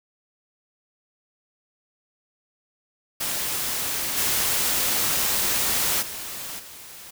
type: noise with level steps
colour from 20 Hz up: white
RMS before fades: -27 / -23 / -34 / -42 dBFS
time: 3.2-7.11 s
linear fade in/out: 10 ms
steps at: 4.16 / 6.01 / 6.58 s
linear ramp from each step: 20 ms
effects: none